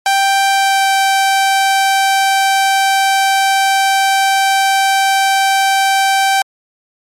sawtooth tone with pitch glide, 784 to 778.6 Hz, G5 to G5, 0 to -12 cents, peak -6 dBFS, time 0.06-6.42 s, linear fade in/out 2 ms, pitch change -12 cents, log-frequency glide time 0.49-0.88 s, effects low-pass 12000 Hz 12 dB/octave + MP3 64 kbps

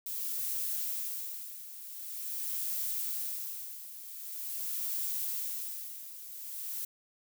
violet noise with tremolo, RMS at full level -34 dBFS, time 0.06-6.85 s, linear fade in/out 5 ms, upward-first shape sine, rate 0.45 Hz, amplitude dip 75%, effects none

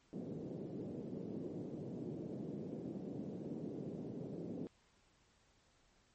pink band-pass noise, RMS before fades -45 dBFS, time 0.13-4.67 s, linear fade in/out 0 ms, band 150 to 450 Hz, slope 24 dB/octave, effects pink hiss -72 dBFS RMS until 6.14 s + MP3 32 kbps

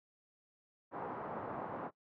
white low-pass noise, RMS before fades -42 dBFS, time 0.91-1.91 s, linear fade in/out 50 ms, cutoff 1100 Hz, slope 24 dB/octave, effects noise-tail reverb RT60 0.1 s tail -20 dB re dry + high-pass 150 Hz 12 dB/octave

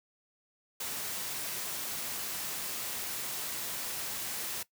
white noise, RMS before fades -37 dBFS, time 0.8-4.63 s, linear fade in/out 5 ms, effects noise-tail reverb RT60 0.1 s tail -18 dB re dry + high-pass 80 Hz 12 dB/octave

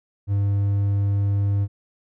triangle tone, 100.3 Hz, G2, 40 cents sharp, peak -16 dBFS, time 0.27-1.68 s, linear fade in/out 50 ms, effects none

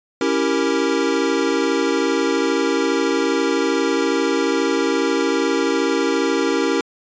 square chord, C# diminished seventh, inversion none, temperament equal, 277.2 / 329.6 / 392 / 466.2 Hz, C#4 / E4 / G4 / Bb4, 0 / 0 / 0 / 0 cents, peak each -23 dBFS, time 0.21-6.81 s, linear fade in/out 2 ms, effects resampled to 16000 Hz

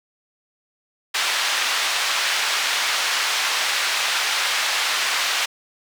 white band-pass noise, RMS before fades -22 dBFS, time 1.14-5.46 s, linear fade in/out 10 ms, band 940 to 4000 Hz, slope 12 dB/octave, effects none

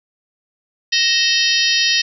harmonic tone with a mistuned harmonic, 622.3 Hz, D#5, in tune, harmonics 3 / 4 / 5 / 6 / 7 / 8 / 9, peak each -21 / -21 / -21 / -21 / -21 / -21 / -21 dBFS, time 0.92-2.02 s, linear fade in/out 10 ms, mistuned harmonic 4, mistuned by +100 cents, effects none

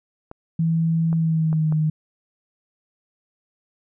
clicks, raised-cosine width 1 ms, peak -22 dBFS, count 4, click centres 0.314 / 1.129 / 1.529 / 1.724 s
sine tone with pitch glide, 163.8 to 155.14 Hz, E3 to D#3, -11 to -5 cents, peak -17 dBFS, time 0.59-1.9 s, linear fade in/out 5 ms, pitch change -94 cents, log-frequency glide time 1.14-1.72 s
effects none

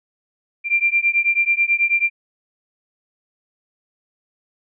sine beating tone pair, 2369 / 2378.2 Hz, D7 / D7, +14 / +21 cents, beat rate 9.2 Hz, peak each -18 dBFS, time 0.64-2.1 s, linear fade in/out 50 ms, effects none

